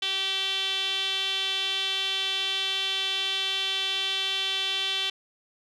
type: tone with band-pass filter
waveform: sawtooth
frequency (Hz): 385.9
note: G4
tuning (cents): -27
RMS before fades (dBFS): -28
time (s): 0.02-5.1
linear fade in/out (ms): 5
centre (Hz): 3300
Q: 6.7
effects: none